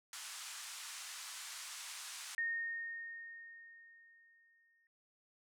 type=band-pass noise; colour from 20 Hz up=white; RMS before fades=-48 dBFS; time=0.13-2.35 s; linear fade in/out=2 ms; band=940 to 9300 Hz; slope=24 dB/octave
type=tone with exponential decay; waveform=sine; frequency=1845 Hz; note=A#6; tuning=18 cents flat; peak=-33 dBFS; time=2.38-4.87 s; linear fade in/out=1 ms; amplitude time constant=540 ms
effects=none